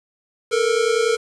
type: tone pair together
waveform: square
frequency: 442.2 / 472.6 Hz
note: A4 / A#4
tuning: +9 / +24 cents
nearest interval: minor second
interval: 115 cents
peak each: -20 dBFS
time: 0.51-1.17 s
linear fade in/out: 20 ms
effects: resampled to 22050 Hz + 7-bit